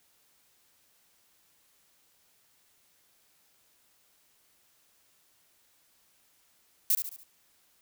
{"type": "noise with echo", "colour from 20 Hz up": "violet", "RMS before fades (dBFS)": -24, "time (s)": [6.9, 6.95], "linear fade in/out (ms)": 2, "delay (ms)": 71, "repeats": 4, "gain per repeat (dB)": -7, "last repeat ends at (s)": 7.234, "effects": ["white hiss -67 dBFS RMS until 7.81 s"]}